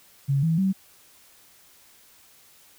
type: tone with pitch steps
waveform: sine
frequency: 138.59 / 162.92 / 191.52 Hz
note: C#3 / E3 / G3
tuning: 0 / -20 / -40 cents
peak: -19 dBFS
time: 0.28-0.73 s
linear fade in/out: 20 ms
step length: 150 ms
effects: white hiss -55 dBFS RMS until 2.78 s